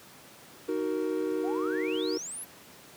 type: chord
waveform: triangle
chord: D# minor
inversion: none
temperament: just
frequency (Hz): 311.1 / 373.4 / 466.7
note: D#4 / F#4 / A#4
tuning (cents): 0 / +16 / +2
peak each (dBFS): -30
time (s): 0.68-2.18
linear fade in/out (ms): 10
type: exponential sweep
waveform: sine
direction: up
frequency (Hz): 679 to 11840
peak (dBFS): -36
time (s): 1.43-2.45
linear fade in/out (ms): 20
effects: pink hiss -51 dBFS RMS until 2.96 s + high-pass 150 Hz 12 dB/octave